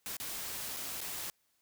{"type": "noise with dropouts", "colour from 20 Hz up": "white", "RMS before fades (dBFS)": -40, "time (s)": [0.06, 1.3], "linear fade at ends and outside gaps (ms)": 0, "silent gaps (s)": [[0.168, 0.2], [0.764, 0.768], [1.006, 1.014]], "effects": ["white hiss -75 dBFS RMS until 1.61 s"]}